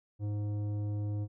sine tone with tanh clipping, 103.83 Hz, G#2, in tune, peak -33 dBFS, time 0.19-1.28 s, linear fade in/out 50 ms, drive 11 dB, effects none

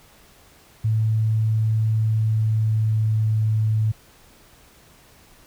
sine tone with pitch glide, 110 to 109.05 Hz, A2 to A2, 0 to -15 cents, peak -17 dBFS, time 0.84-3.92 s, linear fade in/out 10 ms, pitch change -15 cents, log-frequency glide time 1.96-3.41 s, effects pink hiss -52 dBFS RMS until 5.46 s

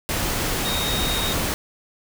sine tone in noise, 3729 Hz, A#7, in tune, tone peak -26 dBFS, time 0.65-1.33 s, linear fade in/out 0 ms, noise pink, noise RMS -24 dBFS, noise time 0.09-1.54 s, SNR -5 dB, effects none

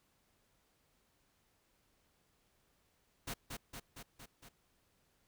pink noise with echo, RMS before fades -41 dBFS, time 3.27-3.34 s, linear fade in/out 10 ms, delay 230 ms, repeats 5, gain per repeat -3 dB, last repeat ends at 4.49 s, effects pink hiss -75 dBFS RMS until 5.27 s

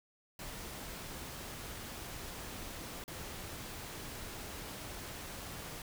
pink noise with dropouts, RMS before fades -45 dBFS, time 0.39-5.82 s, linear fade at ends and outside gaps 2 ms, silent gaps 3.04-3.079 s, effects none

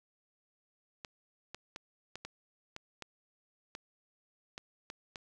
clicks, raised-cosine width 0.2 ms, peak -25 dBFS, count 11, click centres 1.048 / 1.546 / 1.761 / 2.156 / 2.25 / 2.764 / 3.023 / 3.751 / 4.579 / 4.901 / 5.158 s, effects none

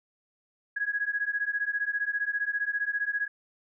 sine beating tone pair, 1655 / 1670 Hz, G#6 / G#6, -6 / +9 cents, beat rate 15 Hz, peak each -30 dBFS, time 0.76-3.28 s, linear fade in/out 10 ms, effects none

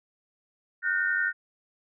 sine tone cluster, 1446 / 1537 / 1828 Hz, F#6 / G6 / A#6, -40 / -35 / -34 cents, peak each -28 dBFS, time 0.82-1.33 s, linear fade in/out 50 ms, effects none

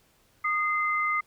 sine tone pair together, 1232 / 2073 Hz, D#6 / C7, -17 / -17 cents, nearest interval major sixth, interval 900 cents, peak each -26 / -27 dBFS, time 0.44-1.21 s, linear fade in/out 10 ms, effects pink hiss -64 dBFS RMS until 1.26 s

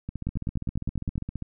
two click trains, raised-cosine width 5 ms, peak -20 / -16 dBFS, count 21 / 10, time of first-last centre 0.09-1.423 / 0.27-1.179 s, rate 15 / 9.9 Hz, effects none

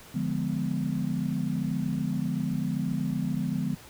sine chord, D diminished seventh, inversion none, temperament equal with one note detuned, 146.83 / 174.61 / 207.7 / 249.5 Hz, D3 / F3 / Ab3 / Cb4, 0 / 0 / 0 / +18 cents, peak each -32 / -31 / -32 / -32 dBFS, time 0.14-3.75 s, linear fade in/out 10 ms, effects pink hiss -49 dBFS RMS until 3.89 s

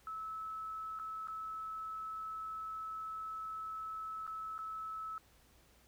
sine tone with dropouts, 1302 Hz, E6, 22 cents flat, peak -40 dBFS, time 0.07-5.18 s, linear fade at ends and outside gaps 1 ms, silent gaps 0.99-0.997 / 1.273-1.283 / 4.267-4.276 / 4.58-4.589 s, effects added 60 Hz sine -69 dBFS peak until 5.87 s + pink hiss -67 dBFS RMS until 5.87 s

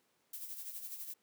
violet noise with tremolo, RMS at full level -43 dBFS, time 0.33-1.14 s, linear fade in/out 5 ms, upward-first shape sine, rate 12 Hz, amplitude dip 55%, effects pink hiss -75 dBFS RMS until 1.22 s + high-pass 200 Hz 12 dB/octave

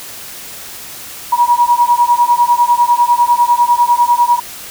sine beating tone pair, 955 / 965 Hz, A#5 / B5, +42 / -40 cents, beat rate 10 Hz, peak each -11 dBFS, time 1.32-4.4 s, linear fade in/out 10 ms, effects white hiss -30 dBFS RMS until 4.7 s

